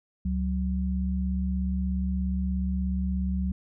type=tone pair together; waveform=sine; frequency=69.97 / 186.8 Hz; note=C#2 / F#3; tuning=+17 / +17 cents; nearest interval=octave + perfect fourth; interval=1700 cents; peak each=-27 / -28 dBFS; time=0.25-3.52 s; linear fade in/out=5 ms; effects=none